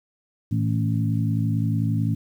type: harmonic tone with a mistuned harmonic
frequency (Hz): 55.7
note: A1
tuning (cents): +22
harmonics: 2 / 3 / 4 / 5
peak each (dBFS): -22 / -26 / -28 / -30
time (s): 0.51-2.15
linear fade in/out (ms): 10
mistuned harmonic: 3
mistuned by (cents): -48
effects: 9-bit